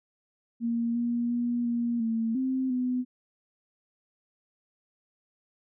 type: tone with pitch steps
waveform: sine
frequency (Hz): 233.3 / 237.7 / 239.9 / 236.6 / 226.2 / 261.1 / 251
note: A#3 / A#3 / A#3 / A#3 / A3 / C4 / B3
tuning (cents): +2 / +34 / +50 / +26 / +48 / -3 / +28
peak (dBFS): -25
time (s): 0.6-3.05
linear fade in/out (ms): 50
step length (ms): 350
effects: none